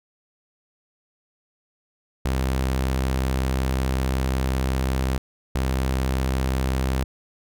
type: tone pair in turn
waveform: sawtooth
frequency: 65.41 / 65.41 Hz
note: C2 / C2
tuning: 0 / 0 cents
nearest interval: unison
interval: 0 cents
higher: neither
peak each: -17 dBFS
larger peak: neither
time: 2.25-5.18 / 5.55-7.04 s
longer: first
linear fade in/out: 5 ms
effects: none